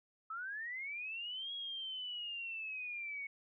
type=linear two-way sweep; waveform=sine; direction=up then down; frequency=1277 to 3322 to 2207 Hz; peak=-40 dBFS; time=0.3-3.27 s; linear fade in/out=5 ms; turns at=1.53 s; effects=none